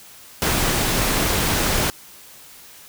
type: noise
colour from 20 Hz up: pink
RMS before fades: -20 dBFS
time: 0.42-1.9 s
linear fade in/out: 0 ms
effects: white hiss -44 dBFS RMS until 2.88 s